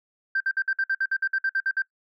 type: tone bursts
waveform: sine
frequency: 1568 Hz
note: G6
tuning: in tune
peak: -20 dBFS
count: 14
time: 0.35-1.821 s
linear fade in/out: 5 ms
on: 54 ms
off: 55 ms
effects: noise-tail reverb RT60 0.1 s tail -21 dB re dry + tanh soft clip ceiling -17 dBFS